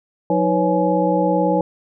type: tone cluster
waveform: sine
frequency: 180.3 / 316.3 / 496.8 / 555 / 842 Hz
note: F#3 / D#4 / B4 / C#5 / G#5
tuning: -45 / +29 / +10 / +2 / +24 cents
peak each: -21 dBFS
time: 0.3-1.61 s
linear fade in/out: 2 ms
effects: none